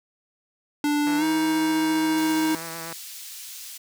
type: tone with pitch glide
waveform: square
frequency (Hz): 293.7 to 314.8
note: D4 to D#4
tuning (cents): 0 to +20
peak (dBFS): -21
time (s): 0.84-2.55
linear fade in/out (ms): 2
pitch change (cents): +120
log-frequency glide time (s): 1.17-1.24
type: tone with vibrato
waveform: 5% pulse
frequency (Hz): 164.81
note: E3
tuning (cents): 0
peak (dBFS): -23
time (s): 1.07-2.93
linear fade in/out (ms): 0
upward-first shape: sine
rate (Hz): 8.4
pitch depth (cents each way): 23
type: high-pass noise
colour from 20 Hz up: pink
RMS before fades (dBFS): -39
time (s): 2.17-3.78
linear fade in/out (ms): 10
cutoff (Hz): 4200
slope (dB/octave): 12
effects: none